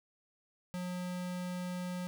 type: tone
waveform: square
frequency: 180 Hz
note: F#3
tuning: 47 cents flat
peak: -37 dBFS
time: 0.74-2.07 s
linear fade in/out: 0 ms
effects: none